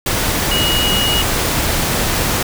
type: tone in noise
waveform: sine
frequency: 2893 Hz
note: F#7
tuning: 40 cents flat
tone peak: -16 dBFS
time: 0.51-1.22 s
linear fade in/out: 5 ms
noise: pink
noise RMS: -17 dBFS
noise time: 0.06-2.43 s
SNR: -2 dB
effects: none